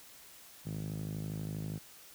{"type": "tone with band-pass filter", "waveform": "5% pulse", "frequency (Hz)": 52.4, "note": "G#1", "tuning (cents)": 16, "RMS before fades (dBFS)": -39, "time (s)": [0.65, 1.79], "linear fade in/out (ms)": 20, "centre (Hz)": 140, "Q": 3.2, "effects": ["white hiss -55 dBFS RMS until 2.14 s"]}